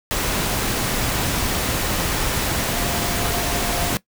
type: tone in noise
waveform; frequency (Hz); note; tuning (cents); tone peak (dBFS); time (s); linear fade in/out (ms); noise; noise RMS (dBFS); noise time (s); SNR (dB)
sine; 698; F5; -1; -31; 2.73-3.93; 0; pink; -22; 0.11-3.97; -12
effects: noise-tail reverb RT60 0.1 s tail -19 dB re dry